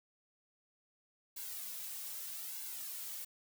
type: noise with flanger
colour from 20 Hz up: blue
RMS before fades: -44 dBFS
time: 1.36-3.25 s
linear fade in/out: 10 ms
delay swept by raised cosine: 1.6 to 3 ms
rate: 0.8 Hz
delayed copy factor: -0.8
effects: none